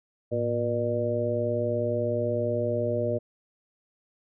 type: harmonic tone with a mistuned harmonic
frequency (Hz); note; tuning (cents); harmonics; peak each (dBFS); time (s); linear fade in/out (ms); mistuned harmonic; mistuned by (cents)
119.8; A#2; +48; 1 / 2 / 3 / 4 / 5; -31 / -34 / -33 / -30 / -28; 0.31-3.19; 20; 1; -140
effects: none